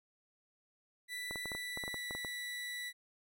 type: tone with pitch glide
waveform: 30% pulse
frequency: 1975.5 to 1961.9 Hz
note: B6 to B6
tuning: 0 to -12 cents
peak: -37 dBFS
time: 1.08-2.93 s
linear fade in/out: 50 ms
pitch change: -12 cents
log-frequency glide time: 1.52-2.07 s
type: clicks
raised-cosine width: 1 ms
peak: -29 dBFS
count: 12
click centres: 1.31 / 1.358 / 1.457 / 1.518 / 1.55 / 1.774 / 1.838 / 1.879 / 1.943 / 2.109 / 2.15 / 2.248 s
effects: none